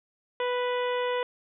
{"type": "harmonic tone", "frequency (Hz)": 493.9, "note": "B4", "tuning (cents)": 0, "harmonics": [1, 2, 3, 4, 5, 6, 7], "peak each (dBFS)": [-27, -32, -39, -38, -43, -41, -44], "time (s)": [0.4, 1.23], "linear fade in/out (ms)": 2, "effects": []}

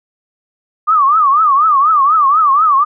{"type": "tone with vibrato", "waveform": "sine", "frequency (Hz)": 1185, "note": "D6", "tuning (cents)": 15, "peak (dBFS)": -7, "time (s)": [0.87, 2.85], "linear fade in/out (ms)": 20, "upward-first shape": "triangle", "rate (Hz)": 4.1, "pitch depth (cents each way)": 200, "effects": []}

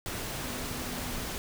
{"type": "tone in noise", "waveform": "sine", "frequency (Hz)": 248.6, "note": "B3", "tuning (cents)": 12, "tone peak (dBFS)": -42, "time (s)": [0.44, 1.25], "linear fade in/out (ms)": 0, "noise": "pink", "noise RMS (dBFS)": -36, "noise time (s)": [0.06, 1.38], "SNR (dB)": -9, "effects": []}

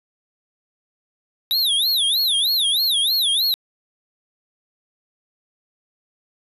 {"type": "tone with vibrato", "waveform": "square", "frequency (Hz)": 3729, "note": "A#7", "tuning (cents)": 0, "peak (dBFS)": -17, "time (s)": [1.51, 3.54], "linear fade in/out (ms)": 0, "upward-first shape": "sine", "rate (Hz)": 3.2, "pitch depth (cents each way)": 260, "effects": ["resampled to 32000 Hz", "9-bit"]}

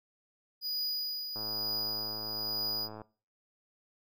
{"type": "tone with tremolo", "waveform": "square", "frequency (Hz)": 4925, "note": "D#8", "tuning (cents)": -19, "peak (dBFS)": -31, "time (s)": [0.61, 2.89], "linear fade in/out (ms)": 50, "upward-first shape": "triangle", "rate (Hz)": 1.1, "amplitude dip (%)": 55}
{"type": "click train", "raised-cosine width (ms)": 1, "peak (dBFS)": -31, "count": 180, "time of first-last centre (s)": [1.36, 3.017], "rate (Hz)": 108}
{"effects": ["noise-tail reverb RT60 0.4 s tail -22 dB re dry"]}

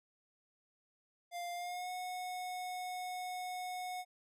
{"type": "tone with pitch glide", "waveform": "square", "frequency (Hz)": [698.5, 730.3], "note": ["F5", "F#5"], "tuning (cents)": [0, -23], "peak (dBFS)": -40, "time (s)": [1.31, 4.05], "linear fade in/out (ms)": 50, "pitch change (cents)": 77, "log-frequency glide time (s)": [1.53, 1.9], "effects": ["resampled to 32000 Hz"]}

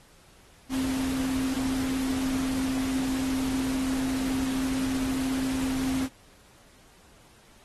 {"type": "tone in noise", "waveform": "sine", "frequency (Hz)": 262.9, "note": "C4", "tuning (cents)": 8, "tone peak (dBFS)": -26, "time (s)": [0.69, 6.09], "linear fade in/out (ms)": 50, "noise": "pink", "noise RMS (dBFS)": -36, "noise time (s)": [0.69, 6.09], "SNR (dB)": 7, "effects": ["pink hiss -57 dBFS RMS until 7.64 s", "AAC 32 kbps"]}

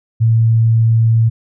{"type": "tone", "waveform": "sine", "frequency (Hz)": 113.5, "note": "A#2", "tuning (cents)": -46, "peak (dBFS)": -8, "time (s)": [0.2, 1.3], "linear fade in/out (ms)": 20, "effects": []}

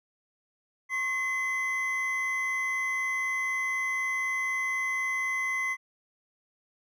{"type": "tone pair together", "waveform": "triangle", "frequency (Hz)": [1081, 2041], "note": ["C#6", "C7"], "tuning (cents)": [-44, -44], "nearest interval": "major seventh", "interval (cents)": 1100, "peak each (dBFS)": [-34, -26], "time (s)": [0.89, 5.77], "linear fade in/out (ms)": 50, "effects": []}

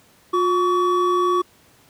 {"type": "tone pair together", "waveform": "triangle", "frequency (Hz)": [356.9, 1133], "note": ["F4", "C#6"], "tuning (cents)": [38, 37], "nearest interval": "octave + minor sixth", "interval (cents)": 1999, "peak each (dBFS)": -17, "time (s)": [0.33, 1.42], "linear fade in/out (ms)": 10, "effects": ["pink hiss -54 dBFS RMS until 1.89 s", "high-pass 80 Hz 12 dB/octave"]}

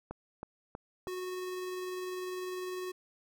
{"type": "click train", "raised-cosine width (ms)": 1, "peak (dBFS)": -26, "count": 4, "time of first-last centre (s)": [0.11, 1.072], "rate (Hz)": 3.12}
{"type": "tone with tremolo", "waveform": "square", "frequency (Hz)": 366.9, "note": "F#4", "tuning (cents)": -15, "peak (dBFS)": -36, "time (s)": [1.07, 2.92], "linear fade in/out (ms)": 10, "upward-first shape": "triangle", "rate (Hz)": 20, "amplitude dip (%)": 25}
{"effects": []}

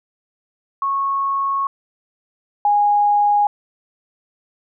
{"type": "tone pair in turn", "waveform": "sine", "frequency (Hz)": [1100, 824.1], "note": ["C#6", "G#5"], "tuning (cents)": [-14, -14], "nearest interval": "perfect fourth", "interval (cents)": 500, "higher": "first", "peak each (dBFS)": [-17, -12], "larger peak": "second", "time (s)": [[0.82, 1.67], [2.65, 3.47]], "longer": "first", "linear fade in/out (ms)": 2, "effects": []}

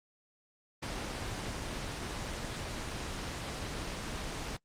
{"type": "noise", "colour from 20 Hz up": "pink", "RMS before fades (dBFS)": -37, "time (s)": [0.82, 4.57], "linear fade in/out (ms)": 10, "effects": ["low-pass 7000 Hz 12 dB/octave", "Opus 24 kbps"]}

